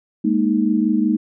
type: chord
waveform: sine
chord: Ab suspended second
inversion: none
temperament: equal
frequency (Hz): 207.7 / 233.1 / 311.1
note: Ab3 / Bb3 / Eb4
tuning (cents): 0 / 0 / 0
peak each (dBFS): -19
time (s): 0.24-1.17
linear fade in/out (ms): 10
effects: none